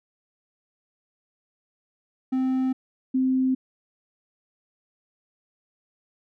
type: tone pair in turn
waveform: triangle / sine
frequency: 260.1 / 260.1 Hz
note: C4 / C4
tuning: -10 / -10 cents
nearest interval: unison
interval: 0 cents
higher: neither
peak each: -19 dBFS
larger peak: neither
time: 2.32-2.73 / 3.14-3.55 s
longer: neither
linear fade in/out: 10 ms
effects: none